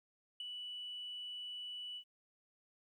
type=tone with ADSR envelope; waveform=sine; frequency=2960 Hz; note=F#7; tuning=in tune; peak=-36 dBFS; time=0.4-2.04 s; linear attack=4 ms; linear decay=13 ms; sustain=-6 dB; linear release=75 ms; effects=tanh soft clip ceiling -38 dBFS + 13-bit